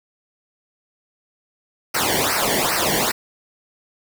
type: noise with flanger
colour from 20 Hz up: pink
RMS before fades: -20 dBFS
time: 1.94-3.12 s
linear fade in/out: 10 ms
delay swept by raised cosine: 0.28 to 0.81 ms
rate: 2.5 Hz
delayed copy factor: -1
effects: none